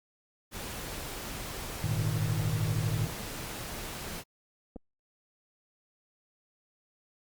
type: noise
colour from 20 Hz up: pink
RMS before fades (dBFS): -39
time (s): 0.51-4.24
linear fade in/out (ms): 50
type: chord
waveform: triangle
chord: Ab suspended second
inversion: none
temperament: equal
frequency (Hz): 103.83 / 116.54 / 155.56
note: Ab2 / Bb2 / Eb3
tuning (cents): 0 / 0 / 0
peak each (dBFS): -30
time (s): 1.84-3.07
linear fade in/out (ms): 0
type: clicks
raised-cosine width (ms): 2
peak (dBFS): -30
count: 2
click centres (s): 4.76 / 4.764
effects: Opus 48 kbps